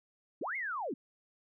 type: linear two-way sweep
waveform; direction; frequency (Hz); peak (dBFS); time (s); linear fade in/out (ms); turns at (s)
sine; up then down; 207.7 to 2217 to 207.7; -34; 0.41-0.94; 5; 0.56
effects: none